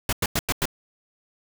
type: noise bursts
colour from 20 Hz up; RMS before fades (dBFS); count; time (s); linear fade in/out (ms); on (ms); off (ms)
pink; -23; 5; 0.09-0.655; 2; 37; 95
effects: none